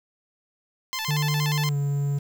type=tone with vibrato; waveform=10% pulse; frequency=956 Hz; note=A#5; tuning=43 cents sharp; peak=-19 dBFS; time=0.93-1.69 s; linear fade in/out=0 ms; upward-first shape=square; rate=8.5 Hz; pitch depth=150 cents each way
type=tone with pitch glide; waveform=triangle; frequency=148.6 to 142.05 Hz; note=D3 to C#3; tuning=+21 to +43 cents; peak=-20 dBFS; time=1.08-2.19 s; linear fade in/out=10 ms; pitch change=-78 cents; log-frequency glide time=1.65-1.76 s
effects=8-bit